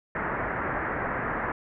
white low-pass noise, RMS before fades -30 dBFS, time 0.15-1.52 s, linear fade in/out 2 ms, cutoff 1900 Hz, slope 48 dB/octave, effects none

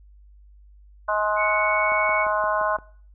harmonic tone, 210.7 Hz, G#3, 25 cents sharp, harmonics 3 / 4 / 5 / 6 / 7, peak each -25 / -30 / -24 / -32 / -28 dBFS, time 1.08-2.77 s, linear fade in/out 10 ms
sine tone, 2217 Hz, C#7, in tune, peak -23 dBFS, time 1.36-2.27 s, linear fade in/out 50 ms
click train, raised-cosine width 1 ms, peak -26 dBFS, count 6, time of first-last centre 1.92-2.787 s, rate 5.77 Hz
effects noise-tail reverb RT60 0.5 s tail -21 dB re dry + added 50 Hz sine -47 dBFS peak until 3.14 s

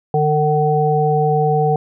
harmonic tone, 150.9 Hz, D3, 47 cents sharp, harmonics 1 / 3 / 5, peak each -17 / -17 / -17 dBFS, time 0.14-1.76 s, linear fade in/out 2 ms, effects none

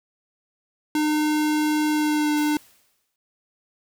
square tone with pitch glide, 303.7 to 299.7 Hz, D#4 to D4, -42 to +35 cents, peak -20 dBFS, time 0.95-2.57 s, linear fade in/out 2 ms, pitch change -23 cents, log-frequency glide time 1.9-2.36 s
white noise with exponential decay, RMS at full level -39 dBFS, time 2.37-3.16 s, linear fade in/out 2 ms, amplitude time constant 170 ms
effects none

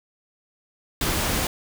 pink noise, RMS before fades -24 dBFS, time 1.01-1.47 s, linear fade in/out 2 ms, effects none

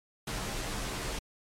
pink noise with comb filter, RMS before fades -35 dBFS, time 0.27-1.19 s, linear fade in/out 5 ms, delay 12 ms, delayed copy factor -0.6, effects low-pass 10000 Hz 12 dB/octave + MP3 96 kbps

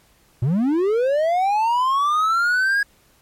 triangle linear sweep, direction up, 110 to 1661.2 Hz, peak -14 dBFS, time 0.42-2.83 s, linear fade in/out 5 ms, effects pink hiss -57 dBFS RMS until 3.21 s + MP3 64 kbps

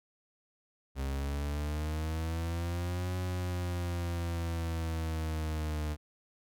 40% pulse linear two-way sweep, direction up then down, 66.6 to 91.5 to 75.3 Hz, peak -31 dBFS, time 0.95-5.97 s, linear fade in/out 50 ms, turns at 3.17 s, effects none

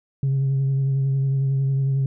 sine tone with vibrato, 135.8 Hz, C#3, 35 cents flat, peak -16 dBFS, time 0.23-2.06 s, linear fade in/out 2 ms, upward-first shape triangle, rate 11 Hz, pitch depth 26 cents each way, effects tanh soft clip ceiling -16 dBFS

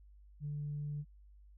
sine tone, 146.83 Hz, D3, in tune, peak -36 dBFS, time 0.4-1.05 s, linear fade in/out 50 ms, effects tanh soft clip ceiling -32 dBFS + added 50 Hz sine -56 dBFS peak until 1.57 s

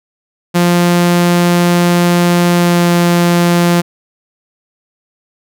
sawtooth tone with pitch glide, 174.61 to 173.3 Hz, F3 to F3, 0 to -13 cents, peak -4 dBFS, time 0.54-3.82 s, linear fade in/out 20 ms, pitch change -13 cents, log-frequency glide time 2.53-2.89 s, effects none

